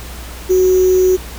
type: tone with sample-and-hold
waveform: sine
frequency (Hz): 370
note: F#4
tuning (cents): 0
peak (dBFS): -8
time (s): 0.49-1.17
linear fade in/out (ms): 20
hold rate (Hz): 6300
effects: added 60 Hz sine -29 dBFS peak until 1.38 s + pink hiss -33 dBFS RMS until 1.38 s